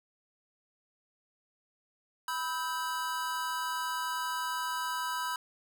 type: chord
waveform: square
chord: E minor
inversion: second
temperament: equal with one note detuned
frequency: 987.8 / 1290.6 / 1568 Hz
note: B5 / E6 / G6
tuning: 0 / -37 / 0 cents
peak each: -35 / -39 / -39 dBFS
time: 2.28-5.36 s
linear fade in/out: 2 ms
effects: none